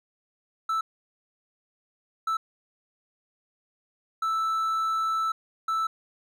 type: tone bursts at uneven times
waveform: triangle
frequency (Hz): 1318.5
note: E6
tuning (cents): 0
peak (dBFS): -22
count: 4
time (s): 0.69-0.81 / 2.27-2.37 / 4.22-5.32 / 5.68-5.87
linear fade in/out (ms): 5
effects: none